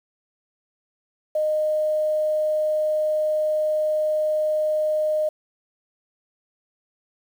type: tone with quantisation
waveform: sine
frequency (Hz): 615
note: D#5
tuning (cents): -20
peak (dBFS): -19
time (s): 1.35-5.29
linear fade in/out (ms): 5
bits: 8
effects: none